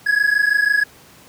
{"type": "tone pair together", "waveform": "triangle", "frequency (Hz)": [1661.2, 1687.3], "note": ["G#6", "G#6"], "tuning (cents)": [0, 27], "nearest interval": "unison", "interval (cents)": 27, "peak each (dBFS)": [-15, -15], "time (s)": [0.06, 0.84], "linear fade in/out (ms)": 10, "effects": ["pink hiss -46 dBFS RMS until 1.28 s", "high-pass 100 Hz 12 dB/octave"]}